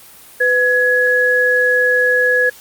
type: tone pair together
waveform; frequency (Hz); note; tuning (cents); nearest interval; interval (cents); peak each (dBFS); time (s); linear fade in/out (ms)
sine; 499.6 / 1680.4; B4 / G#6; +20 / +20; octave + major sixth; 2100; -16 / -12; 0.4-2.5; 10
effects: white hiss -41 dBFS RMS until 2.6 s + Opus 32 kbps